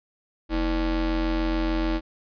square ring-modulated tone, 138.59 Hz, C#3, in tune, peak -20 dBFS, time 0.49-2.01 s, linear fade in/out 50 ms, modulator 182 Hz, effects resampled to 11025 Hz

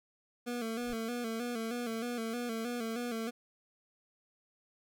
25% pulse tone with vibrato, 233.5 Hz, A#3, 3 cents sharp, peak -31 dBFS, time 0.46-3.31 s, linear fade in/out 20 ms, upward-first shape square, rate 3.2 Hz, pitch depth 63 cents each way
brown noise with exponential growth, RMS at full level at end -44 dBFS, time 0.74-0.94 s, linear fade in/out 1 ms, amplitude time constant 43 ms
effects none

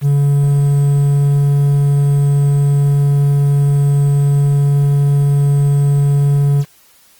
triangle tone with quantisation, 142.1 Hz, C#3, 43 cents sharp, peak -7 dBFS, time 0.01-6.65 s, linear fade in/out 50 ms, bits 6, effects white hiss -49 dBFS RMS until 7.19 s + Opus 24 kbps

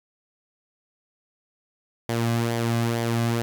sawtooth tone with flanger, 116.54 Hz, A#2, in tune, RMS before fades -24 dBFS, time 2.09-3.42 s, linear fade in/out 0 ms, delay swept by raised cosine 0.74 to 2.24 ms, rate 2.2 Hz, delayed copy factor -0.5, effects none

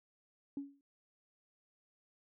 sine tone with exponential decay, 280 Hz, C#4, 18 cents sharp, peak -34 dBFS, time 0.57-0.81 s, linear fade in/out 2 ms, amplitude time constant 51 ms, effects tanh soft clip ceiling -31 dBFS

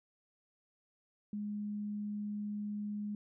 sine tone, 207.7 Hz, G#3, in tune, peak -36 dBFS, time 1.33-3.15 s, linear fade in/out 2 ms, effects none

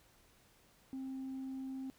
sine tone, 264.7 Hz, C4, 20 cents sharp, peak -38 dBFS, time 0.93-1.9 s, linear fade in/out 0 ms, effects tanh soft clip ceiling -38 dBFS + pink hiss -67 dBFS RMS until 1.98 s

